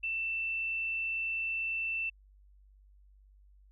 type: tone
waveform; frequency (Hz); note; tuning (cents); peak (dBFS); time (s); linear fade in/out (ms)
sine; 2671; E7; +22; -31; 0.03-2.1; 10
effects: added 49 Hz sine -57 dBFS peak until 3.71 s